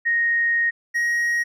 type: tone pair in turn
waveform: sine / triangle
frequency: 1866 / 1885.5 Hz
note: A#6 / A#6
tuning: +1 / +19 cents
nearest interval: unison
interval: 18 cents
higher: second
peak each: -17 dBFS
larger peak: neither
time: 0.05-0.71 / 0.94-1.44 s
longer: first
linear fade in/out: 20 ms
effects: none